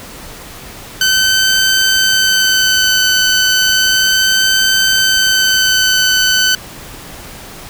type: tone with vibrato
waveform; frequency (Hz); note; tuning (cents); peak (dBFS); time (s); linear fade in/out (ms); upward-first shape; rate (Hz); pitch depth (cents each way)
15% pulse; 1526; G6; -47; -3; 1.01-6.55; 2; sine; 0.33; 15
effects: pink hiss -32 dBFS RMS until 7.69 s